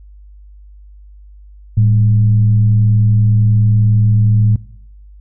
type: tone with frequency modulation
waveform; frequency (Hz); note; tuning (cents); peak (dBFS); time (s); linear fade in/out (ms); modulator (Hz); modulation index
sine; 108.7; A2; -21; -7; 1.77-4.56; 5; 89.7; 0.35
effects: noise-tail reverb RT60 0.8 s tail -21 dB re dry + added 50 Hz sine -36 dBFS peak until 5.2 s